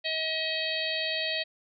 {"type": "harmonic tone", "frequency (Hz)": 637, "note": "D#5", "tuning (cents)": 41, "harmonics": [1, 3, 4, 5, 6, 7], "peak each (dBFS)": [-35, -35, -35, -35, -35, -35], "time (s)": [0.04, 1.44], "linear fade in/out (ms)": 20, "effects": []}